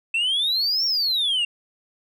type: exponential two-way sweep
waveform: sine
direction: up then down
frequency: 2637 to 5588 to 2746 Hz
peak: -17 dBFS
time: 0.14-1.45 s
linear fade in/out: 5 ms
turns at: 0.85 s
effects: tanh soft clip ceiling -18 dBFS